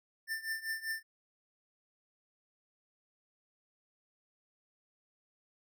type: tone with tremolo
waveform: square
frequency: 1786 Hz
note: A6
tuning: 25 cents sharp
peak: -33 dBFS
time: 0.27-1.03 s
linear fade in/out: 50 ms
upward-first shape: triangle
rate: 5.1 Hz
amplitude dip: 90%
effects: none